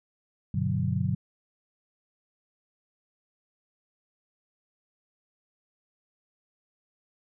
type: chord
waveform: sine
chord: G major seventh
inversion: none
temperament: equal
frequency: 98 / 123.47 / 146.83 / 185 Hz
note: G2 / B2 / D3 / F#3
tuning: 0 / 0 / 0 / 0 cents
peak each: -30 dBFS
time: 0.54-1.15 s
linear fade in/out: 5 ms
effects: none